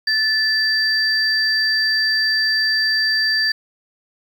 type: tone pair together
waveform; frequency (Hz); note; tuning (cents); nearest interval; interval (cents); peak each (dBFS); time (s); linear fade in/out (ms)
sine; 1752 / 4677; A6 / D8; -8 / -8; octave + perfect fourth; 1700; -18; 0.07-3.52; 5
effects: 7-bit